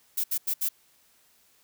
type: noise bursts at uneven times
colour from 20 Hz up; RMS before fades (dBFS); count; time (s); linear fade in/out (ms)
violet; -27; 4; 0.17-0.24 / 0.31-0.38 / 0.47-0.54 / 0.61-0.69; 10
effects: white hiss -63 dBFS RMS until 1.63 s